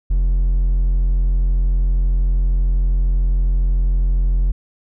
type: tone with hard clipping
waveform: triangle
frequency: 43.65 Hz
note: F1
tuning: in tune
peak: -14 dBFS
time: 0.1-4.52 s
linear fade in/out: 10 ms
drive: 6 dB
effects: none